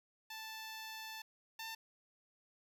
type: tone pair in turn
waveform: 10% pulse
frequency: 880 / 894.9 Hz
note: A5 / A5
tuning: 0 / +29 cents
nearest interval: unison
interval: 29 cents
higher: second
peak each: -37 / -35 dBFS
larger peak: second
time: 0.3-1.22 / 1.59-1.75 s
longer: first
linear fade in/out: 5 ms
effects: none